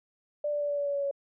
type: tone with pitch steps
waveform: sine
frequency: 590 / 585.6 / 581.2 / 576.9 / 572.5 / 568.3 / 564 / 559.8 Hz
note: D5 / D5 / D5 / D5 / D5 / C#5 / C#5 / C#5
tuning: +8 / -5 / -18 / -31 / -44 / +43 / +30 / +17 cents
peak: -27 dBFS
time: 0.44-1.112 s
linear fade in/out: 5 ms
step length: 84 ms
effects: none